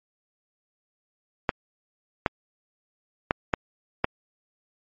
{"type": "clicks", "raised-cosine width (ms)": 0.5, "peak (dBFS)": -5, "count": 5, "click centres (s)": [1.492, 2.262, 3.309, 3.538, 4.044], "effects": ["MP3 32 kbps"]}